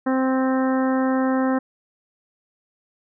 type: harmonic tone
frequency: 261.6 Hz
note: C4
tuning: in tune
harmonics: 1 / 2 / 3 / 4 / 5 / 6 / 7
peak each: -19 / -25 / -29 / -31 / -33 / -35 / -36 dBFS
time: 0.06-1.59 s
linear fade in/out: 10 ms
effects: none